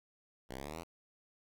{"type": "exponential sweep", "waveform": "5% pulse", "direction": "up", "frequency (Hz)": [60.7, 87.4], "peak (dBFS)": -31, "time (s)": [0.49, 0.84], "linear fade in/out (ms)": 20, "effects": ["11-bit"]}